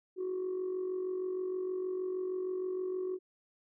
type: tone with amplitude modulation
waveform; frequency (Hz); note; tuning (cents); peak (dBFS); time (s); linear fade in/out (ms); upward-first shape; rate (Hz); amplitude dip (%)
sine; 370; F#4; 0; -29; 0.16-3.19; 50; sine; 46.4; 55
effects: tanh soft clip ceiling -29 dBFS